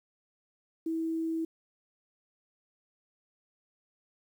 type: tone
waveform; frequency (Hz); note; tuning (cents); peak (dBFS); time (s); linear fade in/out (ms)
sine; 325.2; E4; -23; -29; 0.86-1.45; 5
effects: 10-bit